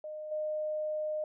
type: tone with level steps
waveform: sine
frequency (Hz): 613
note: D#5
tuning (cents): -26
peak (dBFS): -38 / -31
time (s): 0.04-1.24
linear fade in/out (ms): 2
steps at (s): 0.31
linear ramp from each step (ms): 10
effects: none